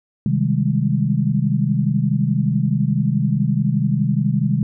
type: chord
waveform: sine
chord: Ab major seventh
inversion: first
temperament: equal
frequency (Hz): 130.81 / 155.56 / 196 / 207.7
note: C3 / Eb3 / G3 / Ab3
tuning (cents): 0 / 0 / 0 / 0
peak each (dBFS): -20 / -20 / -22 / -22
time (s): 0.26-4.63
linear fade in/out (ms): 2
effects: none